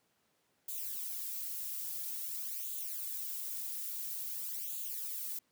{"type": "noise with flanger", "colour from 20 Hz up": "violet", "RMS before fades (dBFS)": -40, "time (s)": [0.68, 5.39], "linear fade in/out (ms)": 5, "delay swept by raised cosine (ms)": [0.27, 2.87], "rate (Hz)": 0.49, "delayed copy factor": 0.7, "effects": ["pink hiss -75 dBFS RMS until 5.51 s", "high-pass 150 Hz 12 dB/octave"]}